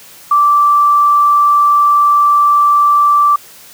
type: tone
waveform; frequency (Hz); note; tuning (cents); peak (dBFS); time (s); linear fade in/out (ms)
sine; 1168; D6; -10; -6; 0.31-3.36; 5
effects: white hiss -38 dBFS RMS until 3.73 s + high-pass 60 Hz 12 dB/octave